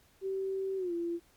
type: tone with pitch glide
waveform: sine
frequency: 385.1 to 341.1 Hz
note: G4 to F4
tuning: -31 to -41 cents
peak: -31 dBFS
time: 0.21-1.2 s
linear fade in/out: 50 ms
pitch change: -210 cents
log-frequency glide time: 0.77-0.93 s
effects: pink hiss -65 dBFS RMS until 1.36 s + MP3 96 kbps